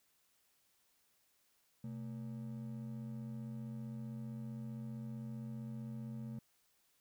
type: ring-modulated tone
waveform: triangle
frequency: 174.61 Hz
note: F3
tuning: in tune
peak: -37 dBFS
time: 1.84-6.39 s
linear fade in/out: 0 ms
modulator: 47.7 Hz
effects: white hiss -75 dBFS RMS until 7 s